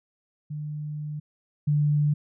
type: tone pair in turn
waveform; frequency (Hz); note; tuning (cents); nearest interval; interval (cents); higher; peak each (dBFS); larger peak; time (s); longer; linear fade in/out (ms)
sine; 150 / 147.85; D3 / D3; +37 / +12; unison; 25; first; -30 / -19; second; 0.5-1.2 / 1.67-2.14; first; 10
effects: none